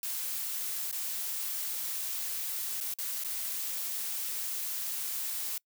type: noise with dropouts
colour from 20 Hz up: blue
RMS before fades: -35 dBFS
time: 0.03-5.58 s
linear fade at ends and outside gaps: 2 ms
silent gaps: 0.914-0.926 / 2.804-2.809 / 2.939-2.986 / 3.238-3.246 s
effects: noise-tail reverb RT60 0.1 s tail -26 dB re dry